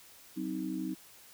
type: chord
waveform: sine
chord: C diminished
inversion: second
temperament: just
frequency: 188.37 / 261.6 / 314 Hz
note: Gb3 / C4 / Eb4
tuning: +31 / 0 / +16 cents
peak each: -39 / -38 / -36 dBFS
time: 0.36-0.95 s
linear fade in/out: 20 ms
effects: white hiss -56 dBFS RMS until 1.33 s